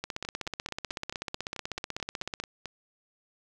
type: two click trains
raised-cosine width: 0.2 ms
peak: -16 / -20 dBFS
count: 39 / 12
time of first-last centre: 0.04-2.4 / 0.25-2.657 s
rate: 16.1 / 4.57 Hz
effects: none